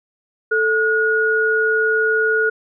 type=tone pair together; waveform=sine; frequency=440 / 1446.2 Hz; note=A4 / F#6; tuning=0 / -40 cents; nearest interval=octave + major sixth; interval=2060 cents; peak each=-18 / -16 dBFS; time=0.51-2.5 s; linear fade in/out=10 ms; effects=none